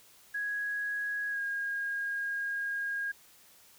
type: tone with pitch glide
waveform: sine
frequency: 1661.2 to 1628 Hz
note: G#6 to G#6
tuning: 0 to -35 cents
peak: -31 dBFS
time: 0.34-3.12 s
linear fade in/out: 10 ms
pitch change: -35 cents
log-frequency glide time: 1.3-1.4 s
effects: white hiss -59 dBFS RMS until 3.78 s